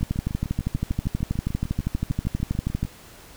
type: two click trains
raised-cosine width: 5 ms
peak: -18 / -11 dBFS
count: 20 / 36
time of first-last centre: 0.01-2.85 / 0.03-2.83 s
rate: 6.69 / 12.5 Hz
effects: pink hiss -47 dBFS RMS until 3.36 s